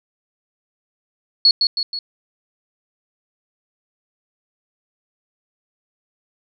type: tone with echo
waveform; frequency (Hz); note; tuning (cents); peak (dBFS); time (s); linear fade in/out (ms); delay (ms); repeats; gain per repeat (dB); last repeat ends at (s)
sine; 4361; C#8; -29; -8; 1.45-1.51; 2; 160; 3; -5; 1.99
effects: none